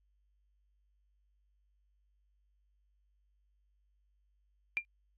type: tone with exponential decay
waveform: sine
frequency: 2384 Hz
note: D7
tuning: 25 cents sharp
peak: -25 dBFS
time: 4.77-4.85 s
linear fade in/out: 0 ms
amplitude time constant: 16 ms
effects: added 50 Hz sine -70 dBFS peak until 5.17 s + AAC 32 kbps